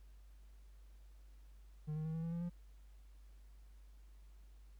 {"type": "tone with pitch steps", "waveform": "triangle", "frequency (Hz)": [152.4, 155.78, 159.24, 162.77, 166.39, 170.08, 173.85], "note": ["D#3", "D#3", "D#3", "E3", "E3", "F3", "F3"], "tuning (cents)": [-36, 2, 40, -22, 16, -46, -8], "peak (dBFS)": -36, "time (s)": [1.87, 2.5], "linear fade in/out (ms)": 20, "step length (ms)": 90, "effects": ["added 50 Hz sine -56 dBFS peak until 4.79 s", "pink hiss -75 dBFS RMS until 4.79 s"]}